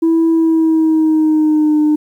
sine tone with pitch glide, 328 to 302.5 Hz, E4 to D#4, -9 to -49 cents, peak -7 dBFS, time 0.02-1.96 s, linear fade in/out 10 ms, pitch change -140 cents, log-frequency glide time 0.3-1.79 s, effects tanh soft clip ceiling -7 dBFS + 8-bit

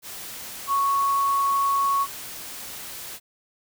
sine tone in noise, 1108.7 Hz, C#6, in tune, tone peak -19 dBFS, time 0.67-2.07 s, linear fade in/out 50 ms, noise white, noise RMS -37 dBFS, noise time 0.02-3.2 s, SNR +15 dB, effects none

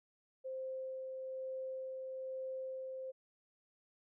sine tone with tremolo, 523.3 Hz, C5, in tune, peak -39 dBFS, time 0.44-3.12 s, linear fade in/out 20 ms, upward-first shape sine, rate 1.1 Hz, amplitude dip 25%, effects none

